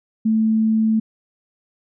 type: tone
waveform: sine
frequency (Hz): 220.3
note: A3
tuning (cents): +2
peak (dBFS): -14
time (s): 0.25-1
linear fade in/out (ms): 10
effects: none